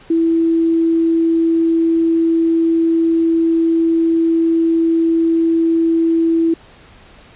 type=tone; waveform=sine; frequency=329.6 Hz; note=E4; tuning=in tune; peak=-11 dBFS; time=0.1-6.54 s; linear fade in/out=5 ms; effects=pink hiss -44 dBFS RMS until 7.35 s + resampled to 8000 Hz